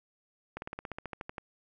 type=slowing click train; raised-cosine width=0.5 ms; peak=-23 dBFS; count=13; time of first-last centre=0.57-1.382 s; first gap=51 ms; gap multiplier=1.05; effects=none